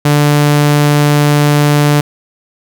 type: tone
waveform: sawtooth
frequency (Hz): 146.83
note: D3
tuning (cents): 0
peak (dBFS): -3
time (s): 0.05-2.01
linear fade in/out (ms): 5
effects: none